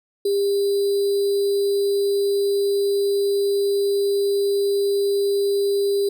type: tone with sample-and-hold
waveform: sine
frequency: 400 Hz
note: G4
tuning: 35 cents sharp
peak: -17 dBFS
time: 0.25-6.09 s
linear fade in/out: 5 ms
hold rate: 4410 Hz
effects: none